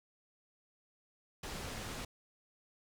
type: low-pass noise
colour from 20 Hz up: pink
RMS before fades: -43 dBFS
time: 1.43-2.05 s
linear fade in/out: 5 ms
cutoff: 8900 Hz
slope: 12 dB/octave
effects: none